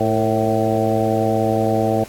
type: harmonic tone with a mistuned harmonic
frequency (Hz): 110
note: A2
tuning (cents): 0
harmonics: 1 / 2 / 3 / 4 / 5 / 6 / 7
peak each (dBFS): -23 / -23 / -23 / -23 / -23 / -23 / -23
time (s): 0-2.04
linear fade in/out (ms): 5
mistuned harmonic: 4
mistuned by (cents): +49
effects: pink hiss -40 dBFS RMS until 2.08 s + AAC 64 kbps